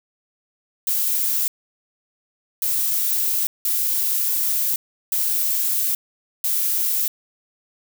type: noise bursts at uneven times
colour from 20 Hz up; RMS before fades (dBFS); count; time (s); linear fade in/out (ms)
violet; -21; 5; 0.87-1.48 / 2.62-3.47 / 3.65-4.76 / 5.12-5.95 / 6.44-7.08; 2
effects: none